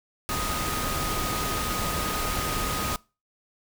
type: tone in noise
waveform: sine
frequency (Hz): 1247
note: D#6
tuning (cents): +3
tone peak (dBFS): -32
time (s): 0.29-2.96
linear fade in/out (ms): 0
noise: pink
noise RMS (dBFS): -29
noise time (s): 0.29-2.96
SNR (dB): -6
effects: noise-tail reverb RT60 0.3 s tail -23 dB re dry